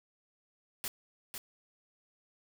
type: noise with echo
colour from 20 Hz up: white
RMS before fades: -37 dBFS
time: 0.84-0.88 s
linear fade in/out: 0 ms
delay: 500 ms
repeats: 1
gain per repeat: -5 dB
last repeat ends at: 1.38 s
effects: none